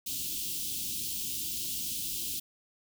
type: band-stop noise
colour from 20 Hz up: white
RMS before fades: -35 dBFS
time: 0.06-2.4 s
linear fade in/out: 10 ms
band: 350 to 2800 Hz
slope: 48 dB/octave
effects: none